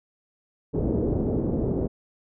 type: low-pass noise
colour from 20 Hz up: white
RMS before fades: -25 dBFS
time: 0.73-1.88 s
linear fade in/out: 20 ms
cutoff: 430 Hz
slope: 24 dB/octave
effects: none